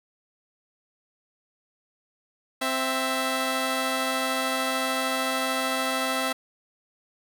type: tone pair together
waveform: 10% pulse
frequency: 261.6 / 660.7 Hz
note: C4 / E5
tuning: 0 / +4 cents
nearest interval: octave + major third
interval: 1604 cents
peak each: -19 dBFS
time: 2.61-6.33 s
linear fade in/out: 10 ms
effects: none